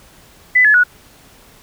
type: tone with pitch steps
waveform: sine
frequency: 2000 / 1711.2 / 1464.1 Hz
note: B6 / A6 / F#6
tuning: +21 / -49 / -19 cents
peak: -7 dBFS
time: 0.55-0.838 s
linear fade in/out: 10 ms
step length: 96 ms
effects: pink hiss -46 dBFS RMS until 1.62 s